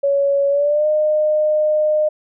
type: tone with pitch glide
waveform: sine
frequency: 560 to 610.7 Hz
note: C#5 to D#5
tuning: +18 to -32 cents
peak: -13 dBFS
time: 0.03-2.09 s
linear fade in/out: 10 ms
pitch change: +150 cents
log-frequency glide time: 0.49-0.87 s
effects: none